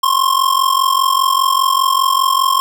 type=ring-modulated tone; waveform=square; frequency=1067 Hz; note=C6; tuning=34 cents sharp; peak=-9 dBFS; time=0.03-2.6 s; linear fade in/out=0 ms; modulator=22.5 Hz; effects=none